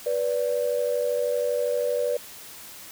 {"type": "tone pair together", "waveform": "sine", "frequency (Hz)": [489.5, 582.1], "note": ["B4", "D5"], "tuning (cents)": [-15, -15], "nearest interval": "minor third", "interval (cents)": 300, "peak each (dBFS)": [-24, -25], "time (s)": [0.06, 2.17], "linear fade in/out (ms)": 5, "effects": ["tanh soft clip ceiling -14 dBFS", "white hiss -43 dBFS RMS until 2.91 s"]}